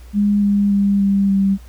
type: tone with pitch steps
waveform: sine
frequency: 204.8 / 202.4 / 200.1 / 197.82 / 195.55 Hz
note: G#3 / G#3 / G3 / G3 / G3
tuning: -24 / -44 / +36 / +16 / -4 cents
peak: -12 dBFS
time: 0.13-1.58 s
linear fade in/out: 50 ms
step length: 290 ms
effects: added 60 Hz sine -36 dBFS peak until 1.68 s + pink hiss -50 dBFS RMS until 1.68 s